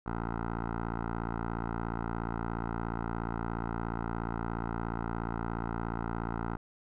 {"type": "tone with low-pass filter", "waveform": "10% pulse", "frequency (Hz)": 57, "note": "A#1", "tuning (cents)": -38, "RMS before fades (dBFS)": -35, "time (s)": [0.06, 6.57], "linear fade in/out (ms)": 5, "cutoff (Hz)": 1200, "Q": 3.6, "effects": []}